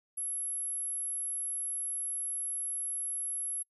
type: tone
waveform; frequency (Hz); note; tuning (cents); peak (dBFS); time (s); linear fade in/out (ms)
sine; 11175; F9; 0; -32; 0.17-3.63; 10
effects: noise-tail reverb RT60 0.1 s tail -25 dB re dry